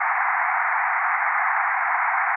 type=band-pass noise; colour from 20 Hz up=pink; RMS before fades=-22 dBFS; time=0-2.36 s; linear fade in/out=10 ms; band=730 to 2200 Hz; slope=96 dB/octave; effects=none